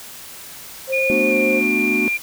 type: tone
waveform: sine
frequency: 530 Hz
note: C5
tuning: 22 cents sharp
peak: -19 dBFS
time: 0.87-1.62 s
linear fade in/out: 50 ms
type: tone with pitch glide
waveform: sine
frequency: 2440 to 2388 Hz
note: D#7 to D7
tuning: -34 to +28 cents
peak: -18 dBFS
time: 0.92-2.18 s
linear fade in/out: 20 ms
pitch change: -38 cents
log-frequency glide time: 1.28-1.34 s
type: chord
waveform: triangle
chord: B minor seventh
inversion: third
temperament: equal with one note detuned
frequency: 220 / 246.9 / 295.7 / 370 Hz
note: A3 / B3 / D4 / F#4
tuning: 0 / 0 / +12 / 0 cents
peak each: -22 dBFS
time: 1.1-2.08 s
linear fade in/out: 0 ms
effects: white hiss -37 dBFS RMS until 2.22 s